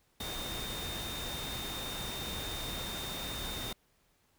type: tone in noise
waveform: sine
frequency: 3655 Hz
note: A#7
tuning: 35 cents flat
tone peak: -41 dBFS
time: 0.2-3.73 s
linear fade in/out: 5 ms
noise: pink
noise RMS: -40 dBFS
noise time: 0.2-3.73 s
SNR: -4 dB
effects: pink hiss -71 dBFS RMS until 4.38 s